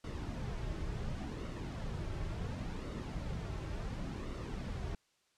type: noise with flanger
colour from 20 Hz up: brown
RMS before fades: -40 dBFS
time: 0.04-4.95 s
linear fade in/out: 2 ms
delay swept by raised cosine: 1.2 to 4.2 ms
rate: 0.7 Hz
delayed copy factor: -0.5
effects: white hiss -74 dBFS RMS until 5.37 s + low-pass 7000 Hz 12 dB/octave